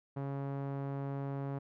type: tone with low-pass filter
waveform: sawtooth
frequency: 138.59 Hz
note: C#3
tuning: in tune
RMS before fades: -38 dBFS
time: 0.16-1.59 s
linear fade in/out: 10 ms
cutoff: 1000 Hz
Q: 0.86
effects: none